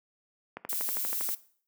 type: click train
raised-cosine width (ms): 0.5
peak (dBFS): -22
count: 10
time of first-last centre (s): 0.57-1.29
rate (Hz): 12.5
type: noise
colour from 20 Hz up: violet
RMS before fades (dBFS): -32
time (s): 0.69-1.35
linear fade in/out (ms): 5
effects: noise-tail reverb RT60 0.5 s tail -18 dB re dry + high-pass 200 Hz 12 dB/octave